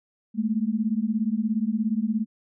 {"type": "beating tone pair", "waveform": "sine", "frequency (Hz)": [210, 227], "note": ["G#3", "A#3"], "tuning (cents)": [19, -46], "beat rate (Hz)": 17, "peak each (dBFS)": -25, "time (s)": [0.34, 2.26], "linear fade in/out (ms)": 50, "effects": []}